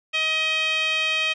sawtooth tone with band-pass filter, 631 Hz, D#5, 24 cents sharp, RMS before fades -23 dBFS, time 0.13-1.34 s, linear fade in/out 20 ms, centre 2800 Hz, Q 8.7, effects resampled to 22050 Hz

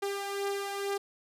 sawtooth beating tone pair, 398.2 / 400.4 Hz, G4 / G4, +27 / +37 cents, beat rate 2.2 Hz, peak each -29 / -34 dBFS, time 0.02-0.98 s, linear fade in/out 10 ms, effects resampled to 32000 Hz

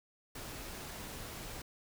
pink noise, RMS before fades -45 dBFS, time 0.35-1.62 s, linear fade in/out 5 ms, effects none

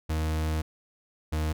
40% pulse tone pair in turn, 78.5 / 77.82 Hz, D#2 / D#2, +16 / +1 cents, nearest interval unison, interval 15 cents, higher first, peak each -25 dBFS, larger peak neither, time 0.09-0.62 / 1.32-1.53 s, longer first, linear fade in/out 10 ms, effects none

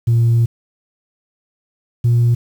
sine tone pair in turn, 116.54 / 118.85 Hz, A#2 / A#2, 0 / +34 cents, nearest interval unison, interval 34 cents, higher second, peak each -8 dBFS, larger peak neither, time 0.07-0.46 / 2.04-2.35 s, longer first, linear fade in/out 10 ms, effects tanh soft clip ceiling -8 dBFS + 7-bit

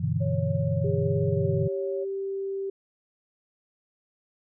sine chord, E minor seventh, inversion first, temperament equal, 98 / 123.47 / 146.83 / 164.81 Hz, G2 / B2 / D3 / E3, 0 / 0 / 0 / 0 cents, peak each -29 dBFS, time 0-1.68 s, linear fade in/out 10 ms
sine tone, 554.4 Hz, C#5, in tune, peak -31 dBFS, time 0.2-2.05 s, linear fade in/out 20 ms
sine tone with pitch glide, 404.8 to 390.6 Hz, G#4 to G4, -44 to -6 cents, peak -28 dBFS, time 0.84-2.7 s, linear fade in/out 5 ms, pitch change -62 cents, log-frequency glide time 1.3-1.52 s
effects none

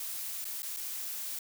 blue noise with dropouts, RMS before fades -38 dBFS, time 0-1.39 s, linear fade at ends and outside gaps 2 ms, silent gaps 0.444-0.452 / 0.621-0.63 / 0.764-0.769 s, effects none

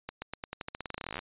accelerating click train, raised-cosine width 0.3 ms, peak -20 dBFS, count 24, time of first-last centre 0.09-1.191 s, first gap 130 ms, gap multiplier 0.89, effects resampled to 8000 Hz

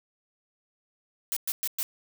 blue noise bursts, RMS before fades -29 dBFS, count 4, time 1.32-1.83 s, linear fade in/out 0 ms, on 45 ms, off 110 ms, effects none

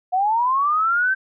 sine linear sweep, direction up, 716 to 1568 Hz, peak -16 dBFS, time 0.12-1.15 s, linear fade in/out 20 ms, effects none

